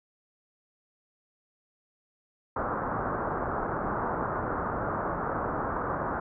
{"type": "low-pass noise", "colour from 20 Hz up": "white", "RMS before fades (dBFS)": -31, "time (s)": [2.56, 6.2], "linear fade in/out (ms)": 5, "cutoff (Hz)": 1400, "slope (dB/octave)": 48, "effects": []}